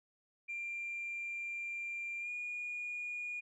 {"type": "tone with pitch glide", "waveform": "sine", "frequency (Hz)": [2379, 2439], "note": ["D7", "D#7"], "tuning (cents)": [22, -35], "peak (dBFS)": -37, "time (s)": [0.48, 3.41], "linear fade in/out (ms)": 20, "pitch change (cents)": 43, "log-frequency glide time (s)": [2.2, 2.3], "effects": ["tanh soft clip ceiling -34 dBFS"]}